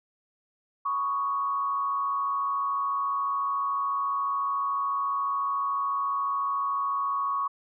sine tone with frequency modulation, 1115 Hz, C#6, 10 cents sharp, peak -25 dBFS, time 0.85-7.48 s, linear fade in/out 10 ms, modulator 114 Hz, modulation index 0.54, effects none

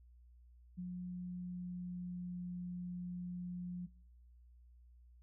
sine tone with pitch glide, 179.6 to 178.15 Hz, F3 to F3, +49 to +35 cents, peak -40 dBFS, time 0.77-3.87 s, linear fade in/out 20 ms, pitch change -14 cents, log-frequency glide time 1.03-2.41 s, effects noise-tail reverb RT60 0.7 s tail -22 dB re dry + added 60 Hz sine -59 dBFS peak until 5.22 s

